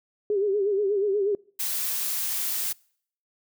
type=tone with vibrato; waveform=sine; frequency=402.8 Hz; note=G4; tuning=47 cents sharp; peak=-21 dBFS; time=0.3-1.35 s; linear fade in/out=2 ms; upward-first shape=sine; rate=8.3 Hz; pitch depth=87 cents each way
type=noise; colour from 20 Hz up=blue; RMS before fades=-28 dBFS; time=1.59-2.73 s; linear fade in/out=10 ms
effects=noise-tail reverb RT60 0.6 s tail -26 dB re dry